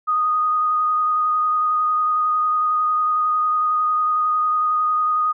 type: tone with vibrato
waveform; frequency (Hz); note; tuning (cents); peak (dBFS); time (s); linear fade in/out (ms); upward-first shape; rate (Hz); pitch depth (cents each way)
sine; 1240; D#6; -6; -16; 0.07-5.33; 20; square; 11; 11
effects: none